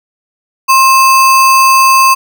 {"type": "tone with sample-and-hold", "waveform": "sine", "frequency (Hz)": 1060, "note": "C6", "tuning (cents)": 22, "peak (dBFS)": -3, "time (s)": [0.68, 2.15], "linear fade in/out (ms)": 20, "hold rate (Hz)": 3675, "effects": []}